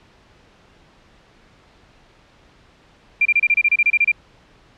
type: tone bursts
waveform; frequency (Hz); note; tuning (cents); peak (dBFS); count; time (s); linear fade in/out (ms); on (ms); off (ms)
sine; 2378; D7; +21; -11; 13; 3.21-4.118; 5; 44; 28
effects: pink hiss -52 dBFS RMS until 4.77 s + low-pass 4000 Hz 12 dB/octave